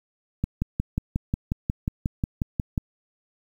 click train, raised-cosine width 5 ms, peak -11 dBFS, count 14, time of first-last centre 0.44-2.778 s, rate 5.56 Hz, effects 8-bit

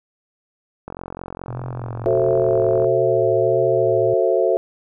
click train, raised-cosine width 1 ms, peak -17 dBFS, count 89, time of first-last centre 0.88-2.844 s, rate 44.8 Hz
sine tone with vibrato, 120 Hz, B2, 49 cents flat, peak -27 dBFS, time 1.48-4.14 s, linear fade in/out 5 ms, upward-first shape sine, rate 1.5 Hz, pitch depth 82 cents each way
sine chord, F# half-diminished seventh, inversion none, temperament just, 370 / 444 / 532.8 / 666 Hz, F#4 / A4 / C5 / E5, 0 / +16 / +31 / +18 cents, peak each -20 dBFS, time 2.06-4.57 s, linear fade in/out 0 ms
effects none

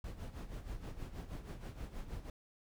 brown noise with tremolo, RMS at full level -42 dBFS, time 0.04-2.3 s, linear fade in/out 2 ms, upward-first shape sine, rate 6.3 Hz, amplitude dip 70%, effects none

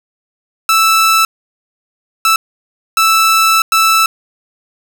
sawtooth tone bursts at uneven times, 1318.5 Hz, E6, in tune, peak -4 dBFS, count 4, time 0.69-1.25 / 2.25-2.36 / 2.97-3.62 / 3.72-4.06 s, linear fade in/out 2 ms, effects none

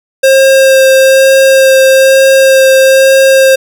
square tone with vibrato, 533 Hz, C5, 32 cents sharp, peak -3 dBFS, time 0.23-3.56 s, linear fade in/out 10 ms, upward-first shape sine, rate 1.1 Hz, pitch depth 10 cents each way, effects none

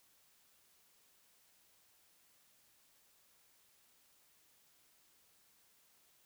silence, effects white hiss -70 dBFS RMS until 6.25 s

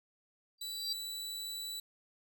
sine tone with exponential growth, 4699 Hz, D8, in tune, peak -31 dBFS, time 0.58-0.93 s, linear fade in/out 5 ms, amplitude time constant 75 ms
sawtooth tone, 3951 Hz, B7, in tune, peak -36 dBFS, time 0.61-1.8 s, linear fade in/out 5 ms
effects none

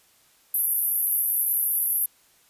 pink band-pass noise, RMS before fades -24 dBFS, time 0.54-2.06 s, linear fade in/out 5 ms, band 11000 to 13000 Hz, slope 96 dB/octave, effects white hiss -60 dBFS RMS until 2.49 s + resampled to 32000 Hz

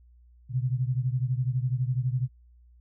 sine beating tone pair, 123.47 / 135.47 Hz, B2 / C#3, 0 / -39 cents, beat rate 12 Hz, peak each -26 / -29 dBFS, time 0.49-2.29 s, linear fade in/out 50 ms, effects added 60 Hz sine -53 dBFS peak until 2.8 s

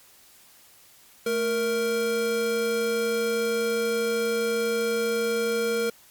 square tone pair together, 220 / 466.2 Hz, A3 / A#4, 0 / 0 cents, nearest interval octave + minor second, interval 1300 cents, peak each -33 / -24 dBFS, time 1.26-5.9 s, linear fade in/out 5 ms, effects white hiss -54 dBFS RMS until 6.1 s + MP3 96 kbps

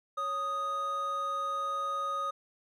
triangle tone pair together, 554.4 / 1244.6 Hz, C#5 / D#6, 0 / 0 cents, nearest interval octave + major second, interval 1400 cents, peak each -39 / -29 dBFS, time 0.17-2.31 s, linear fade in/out 10 ms, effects none

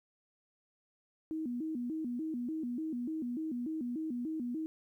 sine tone with vibrato, 277.2 Hz, C#4, in tune, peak -34 dBFS, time 1.31-4.66 s, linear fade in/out 0 ms, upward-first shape square, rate 3.4 Hz, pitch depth 230 cents each way, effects 12-bit

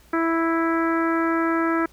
harmonic tone, 329.6 Hz, E4, in tune, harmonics 1 / 2 / 3 / 4 / 5 / 6 / 7, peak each -21 / -30 / -30 / -26 / -30 / -35 / -40 dBFS, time 0.13-1.86 s, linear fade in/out 5 ms, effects added 60 Hz sine -55 dBFS peak until 1.92 s + pink hiss -55 dBFS RMS until 1.92 s

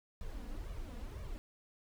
brown noise with flanger, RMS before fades -43 dBFS, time 0.21-1.38 s, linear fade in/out 0 ms, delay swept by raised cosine 1.7 to 4.2 ms, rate 2 Hz, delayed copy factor +0.8, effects none

